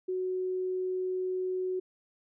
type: tone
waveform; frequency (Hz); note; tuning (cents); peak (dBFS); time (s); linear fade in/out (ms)
sine; 370; F#4; 0; -29; 0.08-1.8; 10
effects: none